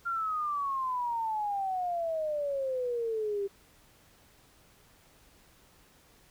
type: exponential sweep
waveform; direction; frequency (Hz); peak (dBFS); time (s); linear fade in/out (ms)
sine; down; 1396.9 to 392; -29; 0.05-3.48; 20
effects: pink hiss -61 dBFS RMS until 6.3 s